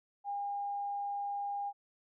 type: tone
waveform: sine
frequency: 808 Hz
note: G#5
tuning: 48 cents flat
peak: -34 dBFS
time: 0.24-1.73 s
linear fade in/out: 50 ms
effects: none